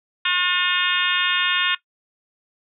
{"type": "harmonic tone with a mistuned harmonic", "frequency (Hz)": 359.5, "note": "F#4", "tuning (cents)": -50, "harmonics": [3, 4, 5, 6, 7, 8, 9, 10], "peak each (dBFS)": [-28, -24, -26, -30, -26, -25, -27, -26], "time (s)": [0.25, 1.75], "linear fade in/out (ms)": 5, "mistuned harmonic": 8, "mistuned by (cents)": -18, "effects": ["noise-tail reverb RT60 0.1 s tail -17 dB re dry"]}